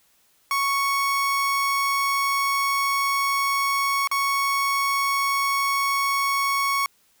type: tone with dropouts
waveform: 30% pulse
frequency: 1108.7 Hz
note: C#6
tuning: in tune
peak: -18 dBFS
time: 0.51-6.86 s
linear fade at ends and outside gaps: 1 ms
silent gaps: 4.074-4.114 s
effects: white hiss -62 dBFS RMS until 7.2 s